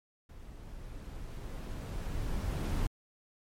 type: noise with level ramp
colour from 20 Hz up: brown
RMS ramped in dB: -49 to -30 dBFS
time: 0.29-2.87 s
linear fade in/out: 5 ms
effects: MP3 64 kbps